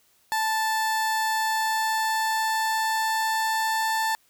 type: tone with pitch glide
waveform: 30% pulse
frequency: 880 to 886.1 Hz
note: A5 to A5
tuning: 0 to +12 cents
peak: -20 dBFS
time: 0.32-4.15 s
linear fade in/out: 0 ms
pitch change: +12 cents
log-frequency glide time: 1.32-3.97 s
effects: white hiss -63 dBFS RMS until 4.29 s